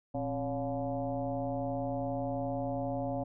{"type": "tone with frequency modulation", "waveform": "sine", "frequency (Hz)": 415.3, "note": "G#4", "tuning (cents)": 0, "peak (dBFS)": -31, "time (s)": [0.14, 3.24], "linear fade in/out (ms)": 10, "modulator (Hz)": 148, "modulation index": 2.3, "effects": []}